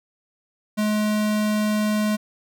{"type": "tone", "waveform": "square", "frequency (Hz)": 212, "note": "G#3", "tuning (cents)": 36, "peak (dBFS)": -20, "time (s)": [0.77, 2.17], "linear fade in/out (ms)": 20, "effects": []}